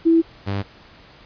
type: tone pair in turn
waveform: sine / sawtooth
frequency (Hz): 329.6 / 99.59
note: E4 / G2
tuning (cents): 0 / +28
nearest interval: octave + major sixth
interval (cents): 2072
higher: first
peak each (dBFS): -11 / -18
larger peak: first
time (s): 0.05-0.22 / 0.46-0.63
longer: neither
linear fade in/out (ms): 20
effects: pink hiss -47 dBFS RMS until 1.25 s + resampled to 11025 Hz